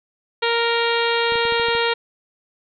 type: harmonic tone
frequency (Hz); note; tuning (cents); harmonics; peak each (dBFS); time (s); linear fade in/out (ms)
466.2; A#4; 0; 1 / 2 / 3 / 4 / 5 / 6 / 7 / 8 / 9; -21 / -24 / -26 / -27 / -28 / -29 / -29 / -30 / -31; 0.42-1.94; 10
type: clicks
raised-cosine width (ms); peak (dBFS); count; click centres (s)
3; -24; 7; 1.322 / 1.356 / 1.453 / 1.523 / 1.598 / 1.685 / 1.751
effects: none